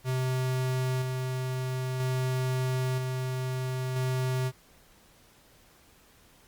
square tone with tremolo, 129 Hz, C3, 24 cents flat, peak -27 dBFS, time 0.04-4.52 s, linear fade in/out 50 ms, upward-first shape square, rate 0.51 Hz, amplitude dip 30%, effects pink hiss -59 dBFS RMS until 6.47 s + Opus 48 kbps

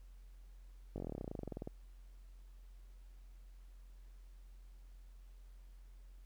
slowing click train, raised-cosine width 2 ms, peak -29 dBFS, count 22, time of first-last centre 0.96-1.674 s, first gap 20 ms, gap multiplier 1.05, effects added 44 Hz sine -53 dBFS peak until 6.25 s + pink hiss -74 dBFS RMS until 6.25 s

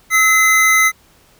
square tone pair together, 1298.9 / 2047 Hz, E6 / C7, -26 / -38 cents, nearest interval minor sixth, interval 788 cents, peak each -17 / -11 dBFS, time 0.1-0.92 s, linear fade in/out 50 ms, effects pink hiss -51 dBFS RMS until 1.39 s

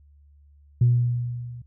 sine tone with level ramp, 121.1 Hz, B2, 34 cents flat, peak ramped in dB -12 to -36 dBFS, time 0.81-1.62 s, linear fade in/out 5 ms, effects tanh soft clip ceiling -10 dBFS + added 72 Hz sine -51 dBFS peak until 1.66 s

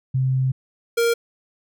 sine / square tone pair in turn, 130.9 / 466.5 Hz, C3 / A#4, +1 / +1 cents, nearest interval octave + minor seventh, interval 2200 cents, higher second, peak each -17 dBFS, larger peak neither, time 0.14-0.52 / 0.97-1.14 s, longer first, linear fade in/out 10 ms, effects none

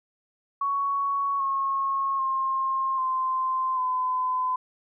sine tone with pitch steps, 1115 / 1089.5 / 1064.6 / 1040.3 / 1016.6 Hz, C#6 / C#6 / C6 / C6 / B5, +10 / -30 / +30 / -10 / +50 cents, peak -23 dBFS, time 0.61-4.56 s, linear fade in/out 5 ms, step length 790 ms, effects none

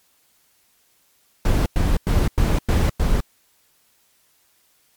brown noise bursts, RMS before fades -17 dBFS, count 6, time 1.45-3.205 s, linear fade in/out 2 ms, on 210 ms, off 99 ms, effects white hiss -61 dBFS RMS until 4.96 s + MP3 96 kbps

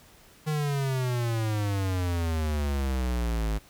square exponential sweep, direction down, 155.56 to 52 Hz, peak -26 dBFS, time 0.46-3.59 s, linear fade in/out 20 ms, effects pink hiss -55 dBFS RMS until 3.69 s

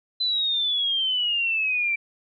sine exponential sweep, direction down, 4049 to 2328 Hz, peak -21 dBFS, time 0.2-1.96 s, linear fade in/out 10 ms, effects none

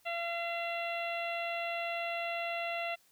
harmonic tone with a mistuned harmonic, 682 Hz, F5, 41 cents flat, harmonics 1 / 2 / 3 / 4 / 5 / 6, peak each -36 / -44 / -41 / -39 / -48 / -52 dBFS, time 0.05-2.96 s, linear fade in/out 20 ms, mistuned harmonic 6, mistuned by -27 cents, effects white hiss -67 dBFS RMS until 3.11 s

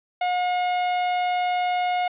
45% pulse tone, 720 Hz, F#5, 47 cents flat, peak -21 dBFS, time 0.21-2.08 s, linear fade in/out 5 ms, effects resampled to 8000 Hz + 10-bit

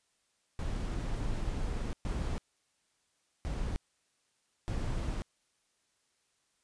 brown noise bursts at uneven times, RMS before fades -34 dBFS, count 4, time 0.59-1.93 / 2.05-2.38 / 3.45-3.76 / 4.68-5.22 s, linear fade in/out 0 ms, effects white hiss -75 dBFS RMS until 6.63 s + resampled to 22050 Hz

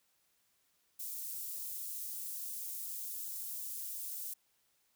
white high-pass noise, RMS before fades -42 dBFS, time 0.99-4.34 s, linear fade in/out 10 ms, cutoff 9100 Hz, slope 12 dB/octave, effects white hiss -75 dBFS RMS until 4.95 s

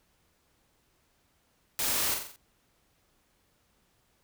white noise with echo, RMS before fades -30 dBFS, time 1.79-2.14 s, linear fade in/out 0 ms, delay 44 ms, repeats 5, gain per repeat -5 dB, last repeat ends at 2.36 s, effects pink hiss -70 dBFS RMS until 4.23 s

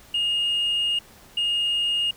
sine tone pair in turn, 2847 / 2847 Hz, F7 / F7, +33 / +33 cents, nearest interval unison, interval 0 cents, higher neither, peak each -19 dBFS, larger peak neither, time 0.14-0.99 / 1.37-2.11 s, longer first, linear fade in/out 5 ms, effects tanh soft clip ceiling -18 dBFS + pink hiss -50 dBFS RMS until 2.16 s

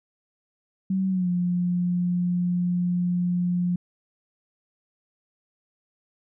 sine tone with pitch glide, 190 to 177.28 Hz, F#3 to F3, +46 to +26 cents, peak -21 dBFS, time 0.9-3.76 s, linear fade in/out 5 ms, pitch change -120 cents, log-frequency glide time 1.09-1.29 s, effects none

